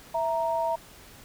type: tone pair together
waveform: sine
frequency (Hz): 659.2 / 932.3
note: E5 / A#5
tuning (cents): 0 / 0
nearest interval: tritone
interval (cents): 600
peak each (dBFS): -27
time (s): 0.14-0.76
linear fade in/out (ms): 10
effects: pink hiss -50 dBFS RMS until 1.24 s

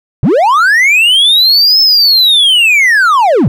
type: linear two-way sweep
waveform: triangle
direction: up then down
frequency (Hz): 98 to 5274 to 98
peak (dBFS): -3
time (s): 0.23-3.48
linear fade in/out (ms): 0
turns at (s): 1.81
effects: none

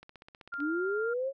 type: click train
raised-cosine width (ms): 0.3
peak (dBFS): -33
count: 10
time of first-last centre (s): 0.03-0.603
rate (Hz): 15.7
type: tone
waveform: sine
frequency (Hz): 1396.9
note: F6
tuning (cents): 0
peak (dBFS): -34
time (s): 0.52-1.14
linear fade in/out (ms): 10
type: linear sweep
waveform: sine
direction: up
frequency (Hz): 277.2 to 554.4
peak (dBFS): -29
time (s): 0.58-1.33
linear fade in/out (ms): 50
effects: none

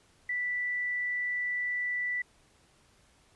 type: tone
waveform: sine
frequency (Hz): 1971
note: B6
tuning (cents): -4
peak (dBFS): -29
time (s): 0.29-2.22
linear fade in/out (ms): 5
effects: pink hiss -64 dBFS RMS until 3.35 s + resampled to 24000 Hz

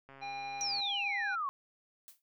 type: click train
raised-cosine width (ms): 0.5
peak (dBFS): -38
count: 98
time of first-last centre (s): 0.09-0.803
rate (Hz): 136
type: harmonic tone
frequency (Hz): 805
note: G5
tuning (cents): +46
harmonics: 1 / 3 / 5 / 7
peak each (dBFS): -39 / -44 / -50 / -63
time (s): 0.21-1.36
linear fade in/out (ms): 20
type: exponential sweep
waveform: sine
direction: down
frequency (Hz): 5920 to 1067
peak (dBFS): -32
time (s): 0.61-1.49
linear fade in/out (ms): 0
type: noise with exponential decay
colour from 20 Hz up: blue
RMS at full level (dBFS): -48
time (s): 2.08-2.22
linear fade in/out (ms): 0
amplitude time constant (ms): 30
effects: none

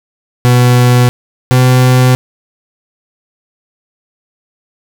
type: tone pair in turn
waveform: 40% pulse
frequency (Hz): 123.47 / 127.09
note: B2 / C3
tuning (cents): 0 / -50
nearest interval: minor second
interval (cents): 50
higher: second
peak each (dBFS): -4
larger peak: neither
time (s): 0.45-1.09 / 1.51-2.15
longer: neither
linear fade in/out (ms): 0
effects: none

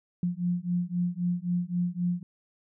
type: beating tone pair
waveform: sine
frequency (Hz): 174.61 / 178.41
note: F3 / F3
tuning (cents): 0 / +37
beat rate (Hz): 3.8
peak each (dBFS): -29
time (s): 0.23-2.23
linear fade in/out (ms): 2
effects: none

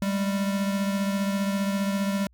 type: beating tone pair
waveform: square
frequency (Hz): 197.1 / 212.1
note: G3 / G#3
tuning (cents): +10 / +37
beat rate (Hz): 15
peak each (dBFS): -25 / -34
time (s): 0.02-2.27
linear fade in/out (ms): 2
effects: added 60 Hz sine -56 dBFS peak until 2.33 s

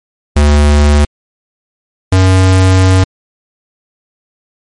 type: tone pair in turn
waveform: square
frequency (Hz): 73.42 / 93.73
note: D2 / F#2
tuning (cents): 0 / +23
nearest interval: major third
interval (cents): 423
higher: second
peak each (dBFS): -5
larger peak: neither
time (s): 0.36-1.05 / 2.12-3.04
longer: second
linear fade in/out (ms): 5
effects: MP3 48 kbps

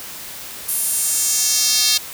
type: tone with high-pass filter sweep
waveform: square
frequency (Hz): 245.7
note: B3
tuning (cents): -9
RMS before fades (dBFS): -18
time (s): 0.68-1.98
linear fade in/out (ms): 10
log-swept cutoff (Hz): 11000 to 4200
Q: 2.1
effects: white hiss -33 dBFS RMS until 2.13 s

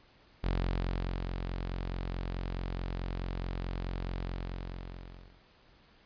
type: tone with ADSR envelope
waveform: sawtooth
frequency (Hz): 44.65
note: F1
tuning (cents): +39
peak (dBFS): -24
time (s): 0.43-5.41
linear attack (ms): 18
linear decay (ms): 820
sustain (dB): -6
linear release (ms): 1200
effects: pink hiss -62 dBFS RMS until 6.05 s + resampled to 11025 Hz

